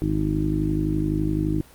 harmonic tone with a mistuned harmonic, 51.8 Hz, G#1, 4 cents flat, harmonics 1 / 2 / 3 / 4 / 5 / 6 / 7, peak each -28 / -30 / -26 / -35 / -32 / -24 / -34 dBFS, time 0.02-1.61 s, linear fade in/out 0 ms, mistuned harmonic 1, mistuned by +24 cents, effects pink hiss -50 dBFS RMS until 1.74 s + Opus 32 kbps

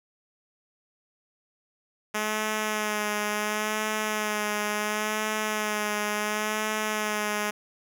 5% pulse tone with vibrato, 212.3 Hz, G#3, 38 cents sharp, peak -15 dBFS, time 2.14-7.51 s, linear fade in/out 10 ms, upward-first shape sine, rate 0.71 Hz, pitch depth 26 cents each way, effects none

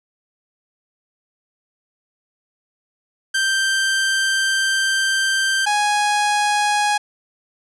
sawtooth tone pair in turn, 1568 / 830.6 Hz, G6 / G#5, 0 / 0 cents, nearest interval major seventh, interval 1100 cents, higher first, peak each -13 / -12 dBFS, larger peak second, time 3.34-5.66 / 5.66-6.98 s, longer first, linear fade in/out 10 ms, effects resampled to 24000 Hz + 9-bit

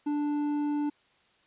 sine tone with hard clipping, 293.7 Hz, D4, in tune, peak -28 dBFS, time 0.06-0.9 s, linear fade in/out 10 ms, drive 6 dB, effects white hiss -65 dBFS RMS until 1.46 s + resampled to 8000 Hz

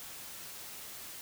silence, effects white hiss -46 dBFS RMS until 1.21 s

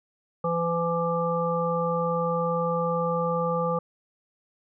harmonic tone, 168.8 Hz, E3, 41 cents sharp, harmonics 1 / 3 / 5 / 7, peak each -29 / -26 / -33 / -29 dBFS, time 0.44-3.79 s, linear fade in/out 5 ms, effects none

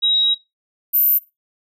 sine tone pair in turn, 3824 / 13568 Hz, A#7 / G#9, +43 / +36 cents, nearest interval octave + minor seventh, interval 2193 cents, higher second, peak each -13 dBFS, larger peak neither, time 0.02-0.35 / 0.93-1.19 s, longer first, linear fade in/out 20 ms, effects noise-tail reverb RT60 0.2 s tail -18 dB re dry

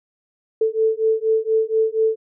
sine beating tone pair, 440 / 444.2 Hz, A4 / A4, 0 / +16 cents, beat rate 4.2 Hz, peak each -19 dBFS, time 0.61-2.16 s, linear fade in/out 5 ms, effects none

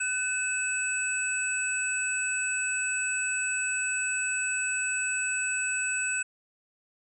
sine tone cluster, 1505 / 2591 / 7910 Hz, F#6 / E7 / B8, +29 / -30 / +2 cents, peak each -31 dBFS, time 0-6.23 s, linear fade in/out 10 ms, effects none

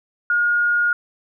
sine tone, 1430 Hz, F6, 41 cents sharp, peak -15 dBFS, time 0.3-0.93 s, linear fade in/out 2 ms, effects none

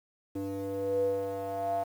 square tone with band-pass filter sweep, 98 Hz, G2, in tune, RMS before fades -32 dBFS, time 0.35-1.84 s, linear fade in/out 10 ms, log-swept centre 360 to 720 Hz, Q 9.8, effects 9-bit

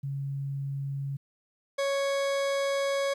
sine / 40% pulse tone pair in turn, 138.59 / 554.4 Hz, C#3 / C#5, 0 / 0 cents, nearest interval 2 octaves, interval 2400 cents, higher second, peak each -30 / -25 dBFS, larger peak second, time 0.03-1.17 / 1.78-3.14 s, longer second, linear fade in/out 10 ms, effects low-pass 8000 Hz 12 dB/octave + 11-bit

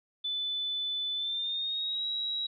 sine tone with pitch glide, 3500 to 3861 Hz, A7 to B7, -10 to -40 cents, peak -30 dBFS, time 0.24-2.47 s, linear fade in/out 10 ms, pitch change +170 cents, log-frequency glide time 1.15-2.05 s, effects none

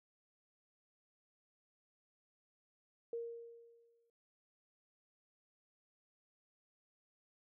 sine tone with exponential decay, 466.2 Hz, A#4, in tune, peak -37 dBFS, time 3.13-4.1 s, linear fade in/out 2 ms, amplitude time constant 210 ms, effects none

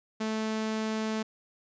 sawtooth tone, 218.7 Hz, A3, 10 cents flat, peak -25 dBFS, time 0.2-1.23 s, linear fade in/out 10 ms, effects resampled to 16000 Hz

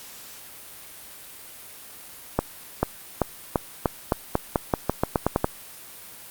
accelerating click train, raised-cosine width 1 ms, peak -5 dBFS, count 15, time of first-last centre 2.39-5.444 s, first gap 440 ms, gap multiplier 0.88, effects white hiss -43 dBFS RMS until 6.3 s + Opus 48 kbps

